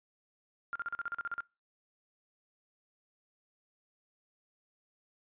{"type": "tone bursts", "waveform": "sine", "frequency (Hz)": 1396.9, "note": "F6", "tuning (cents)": 0, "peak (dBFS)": -33, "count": 11, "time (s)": [0.73, 1.405], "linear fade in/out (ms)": 0, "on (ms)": 25, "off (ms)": 40, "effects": ["noise-tail reverb RT60 0.3 s tail -25 dB re dry", "resampled to 8000 Hz"]}